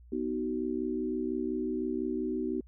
sine chord, B major, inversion none, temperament equal with one note detuned, 246.9 / 311.1 / 376.9 Hz, B3 / D#4 / F#4, 0 / 0 / +32 cents, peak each -34 dBFS, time 0.12-2.61 s, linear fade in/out 5 ms, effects added 60 Hz sine -51 dBFS peak until 2.67 s

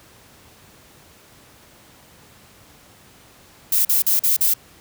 violet noise bursts, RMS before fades -17 dBFS, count 5, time 3.72-4.538 s, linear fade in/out 5 ms, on 130 ms, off 42 ms, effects pink hiss -49 dBFS RMS until 4.8 s + high-pass 60 Hz 12 dB/octave

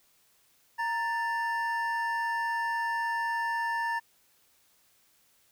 triangle tone pair together, 930 / 1766.3 Hz, A#5 / A6, -4 / +6 cents, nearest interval major seventh, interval 1110 cents, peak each -28 / -30 dBFS, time 0.78-4 s, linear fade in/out 20 ms, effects white hiss -66 dBFS RMS until 5.51 s

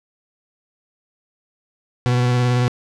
40% pulse tone with vibrato, 123.47 Hz, B2, in tune, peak -14 dBFS, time 2.06-2.68 s, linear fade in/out 0 ms, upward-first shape sine, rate 18 Hz, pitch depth 21 cents each way, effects low-pass 6000 Hz 12 dB/octave

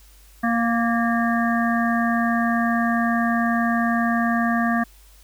harmonic tone with a mistuned harmonic, 233.1 Hz, A#3, in tune, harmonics 1 / 3 / 5 / 7 / 8, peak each -20 / -25 / -27 / -28 / -29 dBFS, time 0.43-4.84 s, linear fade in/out 10 ms, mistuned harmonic 8, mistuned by -41 cents, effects added 50 Hz sine -48 dBFS peak until 5.23 s + white hiss -54 dBFS RMS until 5.23 s

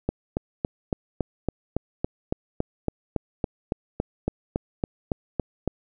click train, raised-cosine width 2 ms, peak -10 dBFS, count 21, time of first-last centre 0.09-5.677 s, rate 3.58 Hz, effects none

